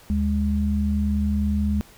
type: tone pair together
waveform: sine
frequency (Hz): 75.26 / 206.2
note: D2 / G#3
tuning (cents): +43 / -12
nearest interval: octave + perfect fourth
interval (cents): 1745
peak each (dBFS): -22 / -22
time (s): 0.1-1.81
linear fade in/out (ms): 0
effects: pink hiss -50 dBFS RMS until 1.97 s